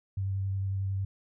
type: tone with vibrato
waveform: sine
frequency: 97 Hz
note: G2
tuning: 18 cents flat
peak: -28 dBFS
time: 0.17-1.05 s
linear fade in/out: 5 ms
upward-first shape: square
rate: 11 Hz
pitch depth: 11 cents each way
effects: none